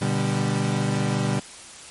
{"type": "chord", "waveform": "35% pulse", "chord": "G major", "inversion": "first", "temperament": "equal with one note detuned", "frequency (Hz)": [121.84, 146.83, 196], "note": ["B2", "D3", "G3"], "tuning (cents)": [-23, 0, 0], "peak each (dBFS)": -24, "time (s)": [0.01, 1.4], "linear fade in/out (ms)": 10, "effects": ["white hiss -42 dBFS RMS until 1.9 s", "MP3 48 kbps"]}